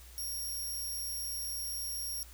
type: tone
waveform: 5% pulse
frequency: 5588 Hz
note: F8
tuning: in tune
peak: -30 dBFS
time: 0.18-2.23 s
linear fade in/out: 0 ms
effects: added 60 Hz sine -51 dBFS peak until 2.33 s + white hiss -56 dBFS RMS until 2.33 s